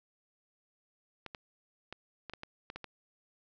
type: clicks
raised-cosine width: 0.3 ms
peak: -26 dBFS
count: 9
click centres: 1.263 / 1.348 / 1.926 / 2.297 / 2.336 / 2.434 / 2.701 / 2.76 / 2.843 s
effects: resampled to 16000 Hz + 9-bit